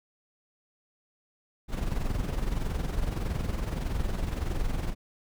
brown noise with amplitude modulation, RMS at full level -27 dBFS, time 1.68-4.95 s, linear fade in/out 50 ms, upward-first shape sine, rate 21.6 Hz, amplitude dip 60%, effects none

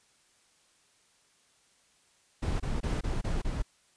brown noise bursts, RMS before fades -30 dBFS, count 6, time 2.42-3.625 s, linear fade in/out 10 ms, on 180 ms, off 25 ms, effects white hiss -66 dBFS RMS until 3.96 s + resampled to 22050 Hz

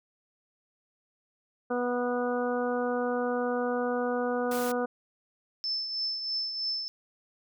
harmonic tone, 245.4 Hz, B3, 11 cents flat, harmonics 1 / 2 / 3 / 4 / 5 / 6, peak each -32 / -29 / -35 / -41 / -38 / -39 dBFS, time 1.7-4.86 s, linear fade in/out 10 ms
white noise, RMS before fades -39 dBFS, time 4.51-4.72 s, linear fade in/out 5 ms
sine tone with tremolo, 5274 Hz, E8, in tune, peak -27 dBFS, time 5.64-6.88 s, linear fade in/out 0 ms, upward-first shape triangle, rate 3.1 Hz, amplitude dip 55%
effects none

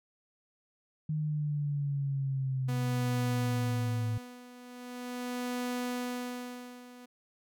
sine exponential sweep, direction down, 154.8 to 110 Hz, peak -29 dBFS, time 1.09-4.18 s, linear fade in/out 5 ms
sawtooth tone with tremolo, 246.9 Hz, B3, in tune, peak -28 dBFS, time 2.68-7.06 s, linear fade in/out 10 ms, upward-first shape sine, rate 0.41 Hz, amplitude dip 85%
effects none

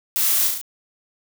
blue noise with echo, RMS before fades -21 dBFS, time 0.16-0.47 s, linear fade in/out 0 ms, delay 36 ms, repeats 4, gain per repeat -3 dB, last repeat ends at 0.614 s, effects none

